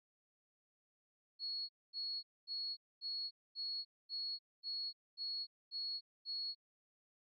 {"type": "tone bursts", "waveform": "sine", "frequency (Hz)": 4345, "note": "C#8", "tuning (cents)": -35, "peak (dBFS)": -39, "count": 10, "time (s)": [1.39, 6.55], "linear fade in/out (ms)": 50, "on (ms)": 300, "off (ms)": 240, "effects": ["AAC 48 kbps"]}